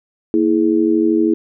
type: tone with amplitude modulation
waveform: sine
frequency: 326.4 Hz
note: E4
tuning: 17 cents flat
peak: -7 dBFS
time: 0.34-1.34 s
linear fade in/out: 0 ms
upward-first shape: sine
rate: 92.8 Hz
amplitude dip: 100%
effects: none